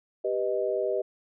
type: chord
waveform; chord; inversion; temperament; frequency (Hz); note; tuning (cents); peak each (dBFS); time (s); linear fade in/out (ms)
sine; G augmented; none; equal; 392 / 493.9 / 622.3; G4 / B4 / D#5; 0 / 0 / 0; -29 / -30 / -29; 0.24-1.02; 10
effects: none